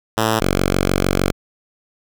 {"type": "tone pair in turn", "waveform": "5% pulse", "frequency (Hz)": [110.5, 46.58], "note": ["A2", "F#1"], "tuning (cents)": [8, 12], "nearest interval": "octave + minor third", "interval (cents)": 1496, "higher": "first", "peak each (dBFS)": -4, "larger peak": "neither", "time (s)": [[0.17, 0.4], [0.4, 1.32]], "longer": "second", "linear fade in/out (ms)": 10, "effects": []}